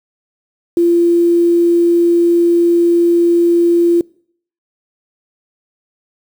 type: tone with quantisation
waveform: sine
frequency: 342.9 Hz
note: F4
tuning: 32 cents flat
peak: -8 dBFS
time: 0.77-4.01 s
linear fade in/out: 2 ms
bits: 6
effects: noise-tail reverb RT60 0.6 s tail -25 dB re dry